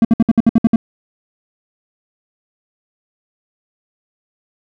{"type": "tone bursts", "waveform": "triangle", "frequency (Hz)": 227.4, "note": "A#3", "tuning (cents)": -43, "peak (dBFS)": -4, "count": 9, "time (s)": [0.02, 0.76], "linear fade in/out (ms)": 2, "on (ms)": 28, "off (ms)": 61, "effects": []}